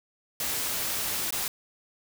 white noise with dropouts, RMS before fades -30 dBFS, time 0.4-1.48 s, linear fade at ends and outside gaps 2 ms, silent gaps 1.307-1.324 s, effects none

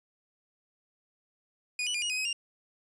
sawtooth tone with pitch steps, 2463 / 2957 / 2415 / 2883 / 2508 / 2538 / 2796 Hz, D#7 / F#7 / D7 / F#7 / D#7 / D#7 / F7, -18 / -2 / +48 / -46 / +13 / +34 / +1 cents, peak -26 dBFS, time 1.79-2.329 s, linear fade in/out 2 ms, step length 77 ms, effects resampled to 22050 Hz

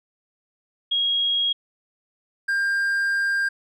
sine / triangle tone pair in turn, 3286 / 1598.1 Hz, G#7 / G6, -19 / +33 cents, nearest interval octave, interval 1248 cents, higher first, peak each -19 / -18 dBFS, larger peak second, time 0.91-1.53 / 2.48-3.49 s, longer second, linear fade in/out 10 ms, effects none

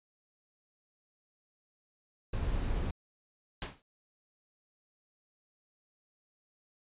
brown noise, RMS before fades -32 dBFS, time 2.33-2.91 s, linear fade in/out 5 ms
pink noise with exponential decay, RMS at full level -33 dBFS, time 3.62-3.82 s, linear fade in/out 1 ms, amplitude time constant 42 ms
effects resampled to 8000 Hz

